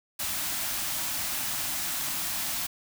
white band-stop noise, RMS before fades -31 dBFS, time 0.19-2.67 s, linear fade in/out 10 ms, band 350 to 580 Hz, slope 96 dB/octave, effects none

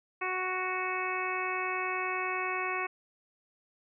harmonic tone, 370 Hz, F#4, in tune, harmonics 1 / 2 / 3 / 4 / 5 / 6 / 7, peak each -38 / -39 / -35 / -41 / -40 / -37 / -38 dBFS, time 0.21-2.87 s, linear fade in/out 10 ms, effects none

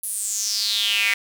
square tone with high-pass filter sweep, 106.8 Hz, G#2, 49 cents sharp, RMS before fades -23 dBFS, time 0.03-1.14 s, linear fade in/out 5 ms, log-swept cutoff 11000 to 2100 Hz, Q 6, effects none

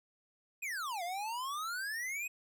square exponential two-way sweep, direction down then up, 2554 to 678 to 2554 Hz, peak -37 dBFS, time 0.62-2.28 s, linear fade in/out 10 ms, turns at 1.03 s, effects none

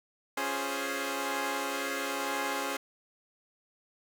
10% pulse chord, Db major seventh, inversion none, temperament equal, 277.2 / 349.2 / 415.3 / 523.3 Hz, Db4 / F4 / Ab4 / C5, 0 / 0 / 0 / 0 cents, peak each -27 / -32 / -28 / -29 dBFS, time 0.37-2.77 s, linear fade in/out 5 ms, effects none

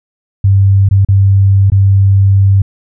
sine tone with dropouts, 98 Hz, G2, in tune, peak -4 dBFS, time 0.44-2.62 s, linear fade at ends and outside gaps 5 ms, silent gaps 0.889-0.91 / 1.049-1.086 / 1.701-1.719 s, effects none

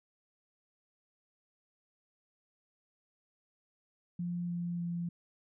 sine tone with pitch steps, 174.61 / 173.3 / 172.01 Hz, F3 / F3 / F3, 0 / -13 / -26 cents, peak -33 dBFS, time 4.19-5.09 s, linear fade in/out 5 ms, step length 300 ms, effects none

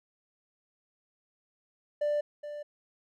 triangle tone with echo, 590 Hz, D5, 8 cents sharp, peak -23 dBFS, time 2.01-2.21 s, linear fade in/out 10 ms, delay 420 ms, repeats 1, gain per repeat -12 dB, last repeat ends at 2.63 s, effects tanh soft clip ceiling -21 dBFS

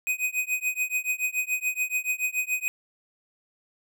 square tone with tremolo, 2500 Hz, D#7, 8 cents sharp, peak -22 dBFS, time 0.07-2.68 s, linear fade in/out 0 ms, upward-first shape triangle, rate 7 Hz, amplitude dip 100%, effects none

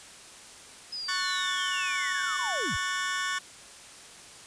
sine linear sweep, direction down, 5100 to 41.09 Hz, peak -33 dBFS, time 0.92-2.77 s, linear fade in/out 10 ms
sawtooth chord, F# minor, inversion second, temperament just, 1110 / 1480 / 1776 Hz, C#6 / F#6 / A6, +2 / 0 / +16 cents, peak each -29 dBFS, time 1.08-3.39 s, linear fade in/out 10 ms
effects white hiss -48 dBFS RMS until 4.46 s + resampled to 22050 Hz

